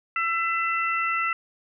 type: harmonic tone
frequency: 670 Hz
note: E5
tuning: 28 cents sharp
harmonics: 2 / 3 / 4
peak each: -25 / -28 / -29 dBFS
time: 0.16-1.33 s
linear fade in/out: 2 ms
effects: none